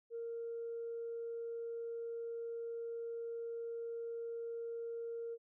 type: tone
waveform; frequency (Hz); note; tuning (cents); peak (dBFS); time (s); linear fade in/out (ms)
sine; 463.9; A#4; -8; -39; 0.1-5.38; 50
effects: tanh soft clip ceiling -35 dBFS